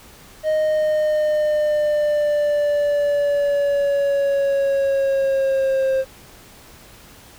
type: linear sweep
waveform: triangle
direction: down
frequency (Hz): 622.3 to 529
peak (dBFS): -14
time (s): 0.43-6.05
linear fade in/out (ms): 50
effects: pink hiss -45 dBFS RMS until 7.38 s